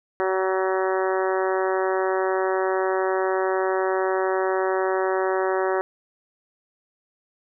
harmonic tone, 188.8 Hz, F#3, 35 cents sharp, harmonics 2 / 3 / 4 / 5 / 6 / 7 / 8 / 9 / 10, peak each -23 / -27 / -29 / -31 / -33 / -34 / -35 / -36 / -37 dBFS, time 0.2-5.81 s, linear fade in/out 0 ms, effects none

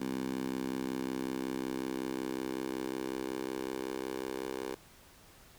10% pulse tone with high-pass filter sweep, 65.41 Hz, C2, in tune, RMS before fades -37 dBFS, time 0-4.75 s, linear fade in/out 10 ms, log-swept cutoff 240 to 410 Hz, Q 2.3, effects pink hiss -58 dBFS RMS until 5.58 s

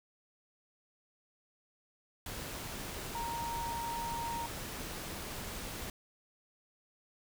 sine tone in noise, 932.3 Hz, A#5, in tune, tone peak -36 dBFS, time 3.15-4.46 s, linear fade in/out 2 ms, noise pink, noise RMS -42 dBFS, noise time 2.26-5.9 s, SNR +3 dB, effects none

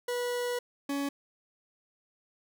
40% pulse tone pair in turn, 488 / 280.7 Hz, B4 / C#4, -21 / +22 cents, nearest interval minor seventh, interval 957 cents, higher first, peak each -29 / -29 dBFS, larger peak neither, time 0.08-0.59 / 0.89-1.09 s, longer first, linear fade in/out 5 ms, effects none

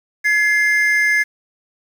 triangle tone pair together, 1697.8 / 2093 Hz, G#6 / C7, +38 / 0 cents, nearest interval major third, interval 362 cents, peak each -14 / -14 dBFS, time 0.24-1.24 s, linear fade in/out 20 ms, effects 7-bit

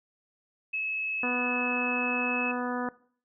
sine tone, 2586 Hz, E7, 34 cents flat, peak -28 dBFS, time 0.73-2.52 s, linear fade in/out 10 ms
harmonic tone, 246.9 Hz, B3, in tune, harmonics 1 / 2 / 3 / 4 / 5 / 6 / 7, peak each -32 / -35 / -37 / -38 / -39 / -40 / -40 dBFS, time 1.23-2.89 s, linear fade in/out 2 ms
effects noise-tail reverb RT60 0.5 s tail -20 dB re dry

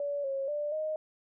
sine tone with pitch steps, 573 / 544 / 590 / 621 Hz, D5 / C#5 / D5 / D#5, -43 / -33 / +8 / -3 cents, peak -30 dBFS, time 0-0.96 s, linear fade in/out 2 ms, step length 240 ms, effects none

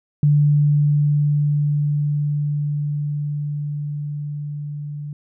sine tone with level ramp, 146.83 Hz, D3, in tune, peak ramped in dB -11 to -27 dBFS, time 0.23-5.13 s, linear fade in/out 2 ms, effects none

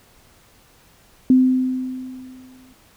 sine tone with exponential decay, 257.1 Hz, C4, 30 cents flat, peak -8 dBFS, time 1.3-2.73 s, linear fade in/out 2 ms, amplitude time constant 310 ms, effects pink hiss -53 dBFS RMS until 2.96 s

